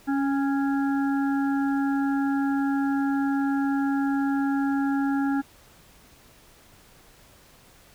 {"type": "harmonic tone with a mistuned harmonic", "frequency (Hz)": 277.2, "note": "C#4", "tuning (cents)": 0, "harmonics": [1, 3, 5, 6], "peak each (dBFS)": [-22, -32, -36, -38], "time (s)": [0.07, 5.42], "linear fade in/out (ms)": 20, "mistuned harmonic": 3, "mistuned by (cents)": -26, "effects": ["pink hiss -54 dBFS RMS until 7.94 s"]}